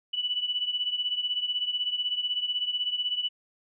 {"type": "beating tone pair", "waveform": "sine", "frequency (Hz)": [2960, 2976], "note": ["F#7", "F#7"], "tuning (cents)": [0, 9], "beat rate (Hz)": 16, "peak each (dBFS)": [-28, -32], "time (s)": [0.13, 3.29], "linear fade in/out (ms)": 10, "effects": []}